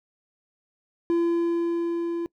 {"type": "tone with level ramp", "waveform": "triangle", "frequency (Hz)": 339.6, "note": "F4", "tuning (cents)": -48, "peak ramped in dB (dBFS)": [-17, -24], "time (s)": [1.1, 2.26], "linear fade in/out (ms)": 0, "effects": ["noise-tail reverb RT60 0.1 s tail -24 dB re dry"]}